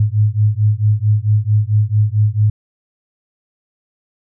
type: beating tone pair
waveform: sine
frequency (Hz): 103.83 / 108.33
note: G#2 / A2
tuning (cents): 0 / -26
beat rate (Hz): 4.5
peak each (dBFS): -14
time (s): 0-2.5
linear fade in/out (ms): 5
effects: none